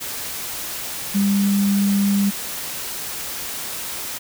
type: tone in noise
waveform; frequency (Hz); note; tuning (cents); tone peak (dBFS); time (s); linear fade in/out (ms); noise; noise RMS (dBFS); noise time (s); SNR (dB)
sine; 200; G3; +35; -15; 1.14-2.31; 20; white; -29; 0-4.19; +11
effects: none